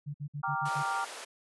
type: tone bursts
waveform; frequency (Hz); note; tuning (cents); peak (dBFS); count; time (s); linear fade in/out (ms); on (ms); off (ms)
sine; 145.5; D3; -16; -34; 6; 0.06-0.833; 20; 83; 55
type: chord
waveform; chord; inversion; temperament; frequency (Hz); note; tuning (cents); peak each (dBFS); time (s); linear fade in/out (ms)
sine; G minor seventh; none; equal; 784 / 932.3 / 1174.7 / 1396.9; G5 / Bb5 / D6 / F6; 0 / 0 / 0 / 0; -35; 0.43-1.05; 10
type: high-pass noise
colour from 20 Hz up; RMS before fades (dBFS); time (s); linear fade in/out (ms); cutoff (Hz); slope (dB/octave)
pink; -43; 0.65-1.25; 10; 440; 24
effects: resampled to 24000 Hz